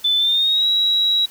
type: tone with pitch glide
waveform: sine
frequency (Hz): 3510 to 3872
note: A7 to B7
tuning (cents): -5 to -35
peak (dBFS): -14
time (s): 0.04-1.26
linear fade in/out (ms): 10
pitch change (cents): +170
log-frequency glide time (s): 0.17-0.67
effects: white hiss -44 dBFS RMS until 1.3 s